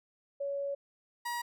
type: tone pair in turn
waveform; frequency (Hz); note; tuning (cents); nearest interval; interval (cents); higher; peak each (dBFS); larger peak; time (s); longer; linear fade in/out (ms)
sine / 30% pulse; 561 / 956.1; C#5 / A#5; +21 / +44; major sixth; 923; second; -32 / -31; second; 0.4-0.75 / 1.25-1.42; first; 10
effects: none